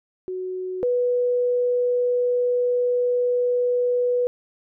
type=tone pair in turn; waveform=sine; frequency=370 / 491.3 Hz; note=F#4 / B4; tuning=0 / -9 cents; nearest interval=perfect fourth; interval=491 cents; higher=second; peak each=-26 / -18 dBFS; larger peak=second; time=0.28-0.83 / 0.83-4.27 s; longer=second; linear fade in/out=0 ms; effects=none